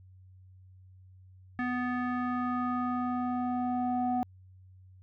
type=tone with low-pass filter sweep; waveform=square; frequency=247.9 Hz; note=B3; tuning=7 cents sharp; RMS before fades=-31 dBFS; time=1.59-4.23 s; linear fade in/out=0 ms; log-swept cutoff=1800 to 750 Hz; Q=3.7; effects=added 93 Hz sine -52 dBFS peak until 5.02 s